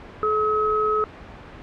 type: tone pair together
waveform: sine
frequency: 428.9 / 1280 Hz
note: A4 / D#6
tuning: -44 / +49 cents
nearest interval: octave + perfect fifth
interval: 1893 cents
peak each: -22 / -20 dBFS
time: 0.23-1.04 s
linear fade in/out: 0 ms
effects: pink hiss -40 dBFS RMS until 1.62 s + low-pass 2000 Hz 12 dB/octave